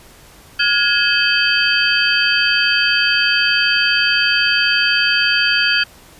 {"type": "tone cluster", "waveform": "sine", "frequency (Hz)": [1425, 1666, 2578, 3124, 4622], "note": ["F6", "G#6", "E7", "G7", "D8"], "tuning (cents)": [34, 5, -39, -7, -28], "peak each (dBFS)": -19, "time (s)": [0.59, 5.84], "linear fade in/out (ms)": 10, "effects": ["pink hiss -44 dBFS RMS until 6.19 s", "resampled to 32000 Hz"]}